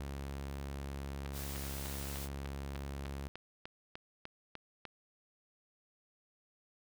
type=tone; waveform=sawtooth; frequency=69.3 Hz; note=C#2; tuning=in tune; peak=-36 dBFS; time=0-3.28 s; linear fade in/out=0 ms
type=click train; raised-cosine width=0.3 ms; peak=-28 dBFS; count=13; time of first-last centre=1.26-4.853 s; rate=3.34 Hz
type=noise; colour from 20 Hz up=white; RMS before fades=-46 dBFS; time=1.32-2.29 s; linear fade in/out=50 ms
effects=none